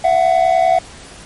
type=tone pair together; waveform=triangle; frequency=671 / 741.2 Hz; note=E5 / F#5; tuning=+31 / +3 cents; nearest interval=major second; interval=172 cents; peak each=-11 dBFS; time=0.04-0.79 s; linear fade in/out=5 ms; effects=pink hiss -37 dBFS RMS until 1.25 s + MP3 48 kbps